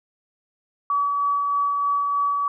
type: tone with tremolo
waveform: sine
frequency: 1141 Hz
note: C#6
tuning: 50 cents sharp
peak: -18 dBFS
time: 0.9-2.48 s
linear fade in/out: 2 ms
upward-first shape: sine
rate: 3.2 Hz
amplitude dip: 25%
effects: none